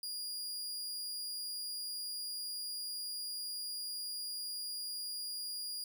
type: tone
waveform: sawtooth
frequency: 4846 Hz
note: D#8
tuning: 47 cents flat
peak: -36 dBFS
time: 0.03-5.84 s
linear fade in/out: 2 ms
effects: none